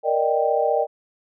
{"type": "chord", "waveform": "sine", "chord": "Eb major seventh", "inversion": "second", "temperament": "equal", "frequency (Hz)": [466.2, 587.3, 622.3, 784], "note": ["Bb4", "D5", "Eb5", "G5"], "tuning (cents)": [0, 0, 0, 0], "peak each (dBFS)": -23, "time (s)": [0.03, 0.87], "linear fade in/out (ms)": 50, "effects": []}